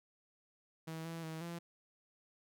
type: tone with pitch steps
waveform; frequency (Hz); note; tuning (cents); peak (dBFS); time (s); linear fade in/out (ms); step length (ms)
sawtooth; 161.3 / 165.5 / 160.1 / 170.3; E3 / E3 / D#3 / F3; -37 / +7 / +50 / -43; -38; 0.87-1.59; 10; 180
effects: none